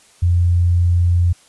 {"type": "tone", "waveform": "sine", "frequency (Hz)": 87.31, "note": "F2", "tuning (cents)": 0, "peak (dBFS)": -11, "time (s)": [0.22, 1.33], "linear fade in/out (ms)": 10, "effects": ["white hiss -50 dBFS RMS until 1.48 s", "resampled to 24000 Hz"]}